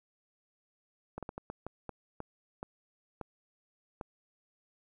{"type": "slowing click train", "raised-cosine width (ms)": 1, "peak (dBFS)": -25, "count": 11, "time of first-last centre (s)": [1.18, 4.012], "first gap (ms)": 47, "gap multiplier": 1.37, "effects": ["11-bit"]}